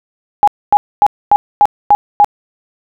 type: tone bursts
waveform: sine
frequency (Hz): 825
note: G#5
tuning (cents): -12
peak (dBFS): -3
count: 7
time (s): 0.43-2.245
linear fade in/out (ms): 0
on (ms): 45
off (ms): 250
effects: none